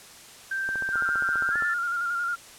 sine tone with pitch glide, 1568 to 1760 Hz, G6 to A6, 0 to 0 cents, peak -26 dBFS, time 0.51-1.74 s, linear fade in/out 5 ms, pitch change +200 cents, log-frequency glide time 1.5-1.57 s
click train, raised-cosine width 1 ms, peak -24 dBFS, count 15, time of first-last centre 0.69-1.623 s, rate 15 Hz
sine tone with vibrato, 1401 Hz, F6, 5 cents sharp, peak -25 dBFS, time 0.92-2.36 s, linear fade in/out 20 ms, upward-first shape square, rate 11 Hz, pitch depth 28 cents each way
effects white hiss -47 dBFS RMS until 2.58 s + low-pass 10000 Hz 12 dB/octave

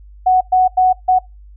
sine tone bursts at uneven times, 741 Hz, F#5, 2 cents sharp, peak -8 dBFS, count 4, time 0.26-0.41 / 0.52-0.68 / 0.77-0.93 / 1.08-1.19 s, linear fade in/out 10 ms, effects noise-tail reverb RT60 0.2 s tail -23 dB re dry + added 50 Hz sine -37 dBFS peak until 1.56 s

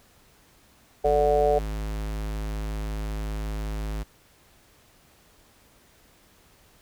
square tone, 52.7 Hz, G#1, 26 cents sharp, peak -29 dBFS, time 1.04-4.04 s, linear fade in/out 20 ms
harmonic tone, 146.7 Hz, D3, 2 cents flat, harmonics 3 / 4 / 5, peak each -22 / -23 / -24 dBFS, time 1.04-1.59 s, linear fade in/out 10 ms
effects pink hiss -58 dBFS RMS until 6.81 s

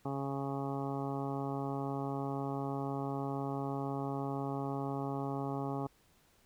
harmonic tone, 138 Hz, C#3, 7 cents flat, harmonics 1 / 2 / 3 / 4 / 5 / 6 / 7 / 8 / 9, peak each -39 / -39 / -42 / -47 / -45 / -43 / -53 / -47 / -52 dBFS, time 0.05-5.87 s, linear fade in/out 5 ms, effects pink hiss -68 dBFS RMS until 6.45 s

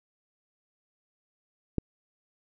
click, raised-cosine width 3 ms, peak -13 dBFS, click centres 1.783 s, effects none

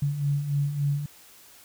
sine beating tone pair, 140.3 / 143.8 Hz, C#3 / D3, +21 / -36 cents, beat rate 3.5 Hz, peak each -31 / -24 dBFS, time 0.02-1.06 s, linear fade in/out 5 ms, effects white hiss -52 dBFS RMS until 1.64 s

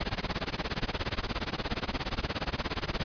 pink noise with tremolo, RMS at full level -29 dBFS, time 0-3.04 s, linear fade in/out 10 ms, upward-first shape sine, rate 17 Hz, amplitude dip 95%, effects resampled to 11025 Hz

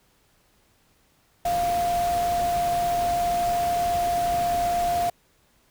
sine tone in noise, 698.5 Hz, F5, in tune, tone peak -21 dBFS, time 1.45-5.1 s, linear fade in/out 5 ms, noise pink, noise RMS -34 dBFS, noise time 1.45-5.1 s, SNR +10 dB, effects pink hiss -63 dBFS RMS until 5.7 s

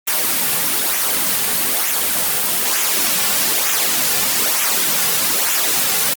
white noise with flanger, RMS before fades -17 dBFS, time 0.07-6.14 s, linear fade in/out 10 ms, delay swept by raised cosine 0.21 to 3.21 ms, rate 1.1 Hz, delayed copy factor -0.55, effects high-pass 150 Hz 12 dB/octave + Opus 24 kbps

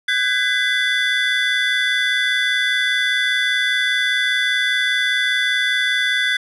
triangle tone cluster, 1512 / 1637 / 2010 / 3464 Hz, F#6 / G#6 / B6 / A7, +37 / -25 / +30 / -28 cents, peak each -20 dBFS, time 0.08-6.37 s, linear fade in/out 5 ms, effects resampled to 32000 Hz

